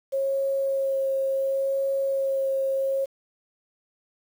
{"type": "tone with vibrato", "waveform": "sine", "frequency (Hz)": 542, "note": "C#5", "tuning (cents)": -39, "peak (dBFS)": -22, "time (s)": [0.12, 3.06], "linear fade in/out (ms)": 20, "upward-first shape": "sine", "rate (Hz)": 0.7, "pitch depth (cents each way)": 12, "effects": ["8-bit"]}